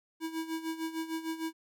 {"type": "tone with tremolo", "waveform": "square", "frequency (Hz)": 323.5, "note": "E4", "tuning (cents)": -32, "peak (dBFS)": -32, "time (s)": [0.2, 1.53], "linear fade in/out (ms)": 50, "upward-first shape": "sine", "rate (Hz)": 6.6, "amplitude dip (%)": 75, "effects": []}